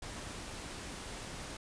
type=noise; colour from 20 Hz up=pink; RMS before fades=-44 dBFS; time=0.02-1.57 s; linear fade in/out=5 ms; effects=resampled to 22050 Hz